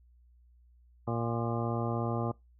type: harmonic tone with a mistuned harmonic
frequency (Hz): 116.8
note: A#2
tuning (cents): +4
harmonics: 1 / 2 / 3 / 4 / 5 / 6 / 7 / 9 / 10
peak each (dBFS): -33 / -36 / -38 / -39 / -40 / -41 / -41 / -43 / -43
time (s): 1.07-2.32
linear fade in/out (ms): 10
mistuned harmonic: 10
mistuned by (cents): +50
effects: noise-tail reverb RT60 0.2 s tail -23 dB re dry + added 60 Hz sine -58 dBFS peak until 2.59 s